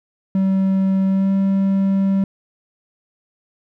triangle tone with pitch glide, 191.8 to 194.48 Hz, G3 to G3, -37 to -13 cents, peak -12 dBFS, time 0.35-2.24 s, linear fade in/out 2 ms, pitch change +24 cents, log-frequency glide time 1.07-1.32 s, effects none

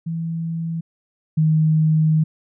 sine tone pair in turn, 164.81 / 156.72 Hz, E3 / D#3, 0 / +13 cents, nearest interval minor second, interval 87 cents, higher first, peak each -22 / -13 dBFS, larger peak second, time 0.06-0.81 / 1.37-2.24 s, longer second, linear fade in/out 10 ms, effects none

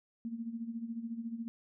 sine tone with tremolo, 230.3 Hz, A#3, 21 cents flat, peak -34 dBFS, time 0.25-1.48 s, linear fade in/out 0 ms, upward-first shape sine, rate 14 Hz, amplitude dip 70%, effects none

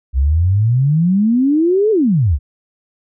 sine exponential two-way sweep, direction up then down, 62.4 to 449.2 to 62.4 Hz, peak -10 dBFS, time 0.13-2.39 s, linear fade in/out 50 ms, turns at 1.91 s, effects none

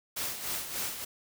white noise with tremolo, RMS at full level -33 dBFS, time 0.16-1.05 s, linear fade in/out 10 ms, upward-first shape sine, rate 3.4 Hz, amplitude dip 60%, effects none

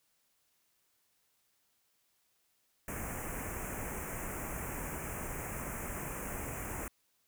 pink band-stop noise, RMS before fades -40 dBFS, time 2.88-6.88 s, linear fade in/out 2 ms, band 2500 to 6600 Hz, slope 48 dB/octave, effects white hiss -75 dBFS RMS until 7.27 s

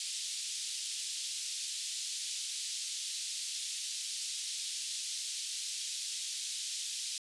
pink band-pass noise, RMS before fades -39 dBFS, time 0-7.18 s, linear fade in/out 2 ms, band 3400 to 9600 Hz, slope 24 dB/octave, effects resampled to 24000 Hz

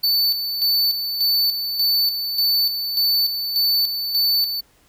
square tone with tremolo, 4510 Hz, C#8, 29 cents sharp, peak -16 dBFS, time 0.03-4.61 s, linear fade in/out 10 ms, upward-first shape square, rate 1.7 Hz, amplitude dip 55%, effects pink hiss -57 dBFS RMS until 4.88 s

